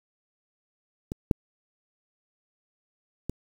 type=clicks; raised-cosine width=3 ms; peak=-18 / -7 / -17 dBFS; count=3; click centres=1.119 / 1.312 / 3.296 s; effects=7-bit